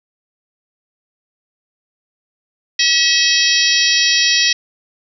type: harmonic tone with a mistuned harmonic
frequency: 644 Hz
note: E5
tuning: 41 cents flat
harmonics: 3 / 4 / 5 / 6 / 7 / 8 / 9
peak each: -19 / -19 / -19 / -19 / -19 / -19 / -19 dBFS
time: 2.79-4.53 s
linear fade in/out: 5 ms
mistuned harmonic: 9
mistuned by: -39 cents
effects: none